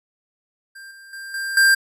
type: tone with level steps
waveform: square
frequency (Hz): 1587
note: G6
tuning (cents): +21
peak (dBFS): -38 / -42 / -33 / -25 / -12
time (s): 0.75-1.75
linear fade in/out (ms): 10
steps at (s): 0.91 / 1.13 / 1.34 / 1.57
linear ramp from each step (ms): 2
effects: resampled to 32000 Hz